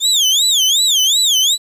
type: tone with vibrato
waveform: 30% pulse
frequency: 3453 Hz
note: A7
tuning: 33 cents flat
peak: -8 dBFS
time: 0-1.58 s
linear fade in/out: 50 ms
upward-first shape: sine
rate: 2.7 Hz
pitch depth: 240 cents each way
effects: resampled to 32000 Hz + 8-bit